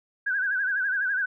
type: tone with vibrato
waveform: sine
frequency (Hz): 1568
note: G6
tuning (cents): 0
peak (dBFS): -23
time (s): 0.26-1.26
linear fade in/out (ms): 10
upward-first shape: sine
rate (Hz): 12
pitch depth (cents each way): 97
effects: none